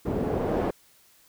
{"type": "noise with low-pass filter sweep", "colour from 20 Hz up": "white", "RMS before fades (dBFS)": -27, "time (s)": [0.05, 0.71], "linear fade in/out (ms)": 10, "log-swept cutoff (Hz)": [360, 580], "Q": 1.3, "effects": ["white hiss -59 dBFS RMS until 1.28 s"]}